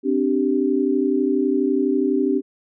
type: chord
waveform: sine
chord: C suspended second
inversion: none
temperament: equal with one note detuned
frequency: 261.6 / 293.7 / 388.8 Hz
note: C4 / D4 / G4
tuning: 0 / 0 / -14 cents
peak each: -21 dBFS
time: 0.03-2.42 s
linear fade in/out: 50 ms
effects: none